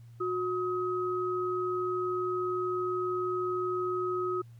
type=tone pair together; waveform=sine; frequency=364.1 / 1267 Hz; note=F#4 / D#6; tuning=-28 / +31 cents; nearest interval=octave + minor seventh; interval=2159 cents; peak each=-30 / -33 dBFS; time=0.2-4.42 s; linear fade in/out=10 ms; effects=added 117 Hz sine -48 dBFS peak until 4.59 s + pink hiss -69 dBFS RMS until 4.59 s